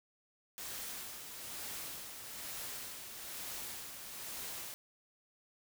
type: noise with tremolo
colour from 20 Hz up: white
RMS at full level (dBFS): -43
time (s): 0.58-4.74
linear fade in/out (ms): 0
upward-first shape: sine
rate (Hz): 1.1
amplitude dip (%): 45
effects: none